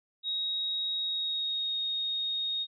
sine tone with pitch glide, 3786 to 3727 Hz, A#7 to A#7, +26 to -1 cents, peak -29 dBFS, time 0.23-2.67 s, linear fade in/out 50 ms, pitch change -27 cents, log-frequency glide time 0.94-1.77 s, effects none

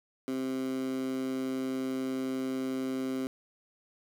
15% pulse tone with high-pass filter, 131.2 Hz, C3, 5 cents sharp, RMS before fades -33 dBFS, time 0.28-3.27 s, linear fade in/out 0 ms, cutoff 280 Hz, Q 4.2, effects none

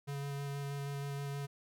square tone with vibrato, 140.9 Hz, C#3, 29 cents sharp, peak -38 dBFS, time 0.07-1.47 s, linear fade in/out 20 ms, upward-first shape square, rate 6.3 Hz, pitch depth 9 cents each way, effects none

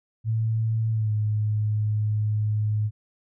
sine tone with pitch glide, 111.7 to 106.47 Hz, A2 to G#2, +27 to +44 cents, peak -21 dBFS, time 0.24-2.91 s, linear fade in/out 50 ms, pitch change -83 cents, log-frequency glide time 0.91-1.12 s, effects none

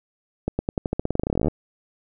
accelerating click train, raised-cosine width 2 ms, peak -9 dBFS, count 24, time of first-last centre 0.48-1.483 s, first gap 110 ms, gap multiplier 0.9, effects none

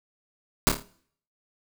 pink noise with echo, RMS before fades -18 dBFS, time 0.67-0.69 s, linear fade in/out 0 ms, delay 27 ms, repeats 5, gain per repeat -6 dB, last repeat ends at 0.825 s, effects noise-tail reverb RT60 0.6 s tail -21 dB re dry

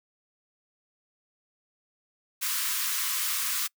white high-pass noise, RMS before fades -29 dBFS, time 2.41-3.68 s, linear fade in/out 20 ms, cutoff 990 Hz, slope 96 dB/octave, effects noise-tail reverb RT60 0.1 s tail -26 dB re dry

